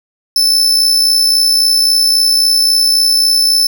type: tone with amplitude modulation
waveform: 40% pulse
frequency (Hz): 5274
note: E8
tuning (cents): 0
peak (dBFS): -5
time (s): 0.36-3.67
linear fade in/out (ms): 2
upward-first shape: sine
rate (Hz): 63.7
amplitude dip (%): 45
effects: none